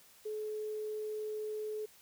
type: tone with quantisation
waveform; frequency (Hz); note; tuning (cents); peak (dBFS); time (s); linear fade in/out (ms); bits
sine; 428.2; A4; -47; -36; 0.25-1.86; 10; 10
effects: white hiss -61 dBFS RMS until 2.01 s